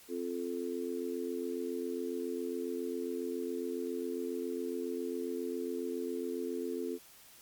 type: chord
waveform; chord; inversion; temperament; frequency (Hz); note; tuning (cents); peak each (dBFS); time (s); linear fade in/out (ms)
sine; F major; second; just; 261.9 / 349.2 / 436.5; C4 / F4 / A4; +2 / 0 / -14; -39 / -38 / -38; 0.08-6.99; 50
effects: white hiss -57 dBFS RMS until 7.41 s + MP3 96 kbps